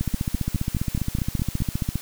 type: two click trains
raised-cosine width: 5 ms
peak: -11 / -13 dBFS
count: 30 / 8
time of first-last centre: 0.01-1.956 / 0.14-1.604 s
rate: 14.9 / 4.78 Hz
effects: white hiss -40 dBFS RMS until 2.01 s